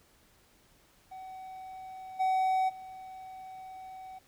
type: tone with level steps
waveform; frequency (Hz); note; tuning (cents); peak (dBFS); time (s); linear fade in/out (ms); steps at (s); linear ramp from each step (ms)
triangle; 754; F#5; +32; -40 / -23 / -41; 1.11-4.19; 10; 2.19 / 2.68; 20
effects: pink hiss -64 dBFS RMS until 4.27 s